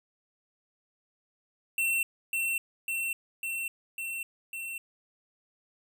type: tone with echo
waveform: square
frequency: 2706 Hz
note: E7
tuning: 45 cents sharp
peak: -26 dBFS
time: 1.78-2.03 s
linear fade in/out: 2 ms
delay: 550 ms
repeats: 5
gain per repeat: -2 dB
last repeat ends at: 4.78 s
effects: none